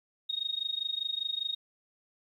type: tone with amplitude modulation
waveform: sine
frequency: 3731 Hz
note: A#7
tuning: 1 cent sharp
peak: -27 dBFS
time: 0.29-1.55 s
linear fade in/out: 10 ms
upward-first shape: sine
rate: 25 Hz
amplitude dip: 90%
effects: 11-bit